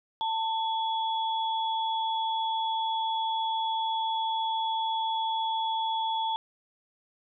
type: tone pair together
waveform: sine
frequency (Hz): 893 / 3376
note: A5 / G#7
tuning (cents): +25 / +28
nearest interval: octave + major seventh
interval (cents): 2303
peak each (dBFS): -27 / -34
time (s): 0.21-6.36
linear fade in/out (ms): 0
effects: none